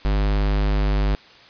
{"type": "tone", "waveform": "square", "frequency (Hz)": 50.5, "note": "G#1", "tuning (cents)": -48, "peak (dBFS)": -18, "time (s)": [0.05, 1.15], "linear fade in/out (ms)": 0, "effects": ["white hiss -47 dBFS RMS until 1.49 s", "resampled to 11025 Hz"]}